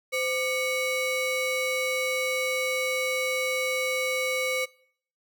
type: ring-modulated tone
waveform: square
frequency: 855 Hz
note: A5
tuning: 50 cents flat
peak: -23 dBFS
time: 0.12-4.66 s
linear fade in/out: 20 ms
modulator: 1370 Hz
effects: noise-tail reverb RT60 0.6 s tail -23 dB re dry